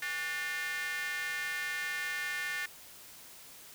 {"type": "tone with high-pass filter", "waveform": "square", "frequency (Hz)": 162.5, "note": "E3", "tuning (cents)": -24, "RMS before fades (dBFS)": -36, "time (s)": [0.02, 2.66], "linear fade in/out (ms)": 5, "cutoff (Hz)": 1800, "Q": 4.6, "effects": ["white hiss -52 dBFS RMS until 3.74 s"]}